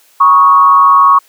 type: tone with frequency modulation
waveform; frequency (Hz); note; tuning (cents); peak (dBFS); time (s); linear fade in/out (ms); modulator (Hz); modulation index
sine; 1108.7; C#6; 0; -3; 0.2-1.19; 10; 146; 0.57
effects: white hiss -48 dBFS RMS until 1.28 s + high-pass 400 Hz 12 dB/octave